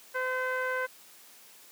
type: tone with low-pass filter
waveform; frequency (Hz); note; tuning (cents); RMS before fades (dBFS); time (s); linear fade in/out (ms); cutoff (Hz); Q
sawtooth; 512; C5; -38; -31; 0.14-0.87; 20; 1700; 4.4
effects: white hiss -54 dBFS RMS until 1.71 s + high-pass 200 Hz 12 dB/octave